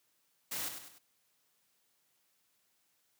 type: noise with echo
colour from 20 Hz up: white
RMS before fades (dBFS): -38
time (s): 0.51-0.69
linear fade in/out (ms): 10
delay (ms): 99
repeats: 3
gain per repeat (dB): -7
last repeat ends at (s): 0.987
effects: white hiss -75 dBFS RMS until 3.19 s + high-pass 100 Hz 12 dB/octave